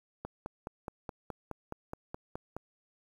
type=click train; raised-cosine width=1 ms; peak=-24 dBFS; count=12; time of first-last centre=0.25-2.566 s; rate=4.75 Hz; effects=9-bit